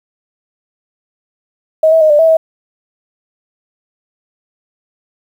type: tone with pitch steps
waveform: sine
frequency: 633 / 648 / 622 / 591 / 650 / 644 Hz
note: D#5 / E5 / D#5 / D5 / E5 / E5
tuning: +30 / -30 / -1 / +11 / -24 / -41 cents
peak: -5 dBFS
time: 1.83-2.37 s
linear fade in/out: 5 ms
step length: 90 ms
effects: 7-bit